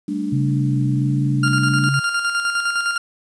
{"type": "chord", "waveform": "sine", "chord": "G suspended second", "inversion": "none", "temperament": "just", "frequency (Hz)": [196, 220.5, 294], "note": ["G3", "A3", "D4"], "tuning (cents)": [0, 4, 2], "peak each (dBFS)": [-26, -27, -23], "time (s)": [0.08, 1.89], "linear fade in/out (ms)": 5}
{"type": "tone with vibrato", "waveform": "sine", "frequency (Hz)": 134.6, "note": "C3", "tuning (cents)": 49, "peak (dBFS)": -17, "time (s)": [0.32, 2], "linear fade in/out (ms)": 10, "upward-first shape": "triangle", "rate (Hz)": 1.4, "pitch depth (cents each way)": 38}
{"type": "tone with tremolo", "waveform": "40% pulse", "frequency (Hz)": 1396.9, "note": "F6", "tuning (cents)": 0, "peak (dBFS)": -16, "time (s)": [1.43, 2.98], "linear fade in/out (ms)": 5, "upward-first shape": "square", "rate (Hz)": 9.8, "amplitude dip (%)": 45}
{"effects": ["resampled to 22050 Hz", "8-bit"]}